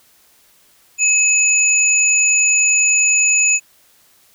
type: tone pair together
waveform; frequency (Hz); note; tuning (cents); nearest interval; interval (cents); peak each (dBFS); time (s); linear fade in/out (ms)
sine; 2560 / 6910; D#7 / A8; +49 / -32; octave + perfect fourth; 1719; -15 / -13; 0.98-3.6; 50
effects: white hiss -53 dBFS RMS until 4.34 s